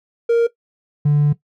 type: tone pair in turn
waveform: triangle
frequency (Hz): 466.2 / 146.84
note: A#4 / D3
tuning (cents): 0 / 0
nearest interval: octave + minor sixth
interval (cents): 2000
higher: first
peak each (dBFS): -8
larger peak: neither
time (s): 0.29-0.47 / 1.05-1.33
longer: second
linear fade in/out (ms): 10
effects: noise-tail reverb RT60 0.1 s tail -17 dB re dry + tanh soft clip ceiling -7 dBFS